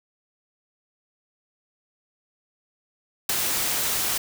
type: noise with ADSR envelope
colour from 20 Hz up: white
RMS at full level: -20 dBFS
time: 3.29-4.18 s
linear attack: 5 ms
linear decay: 10 ms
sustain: -5 dB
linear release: 6 ms
effects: none